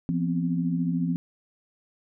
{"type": "tone cluster", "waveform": "sine", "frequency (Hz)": [170.6, 247.6, 261.4], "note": ["F3", "B3", "C4"], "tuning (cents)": [-40, 5, -1], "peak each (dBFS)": [-25, -31, -29], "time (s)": [0.09, 1.16], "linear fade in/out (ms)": 0, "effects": []}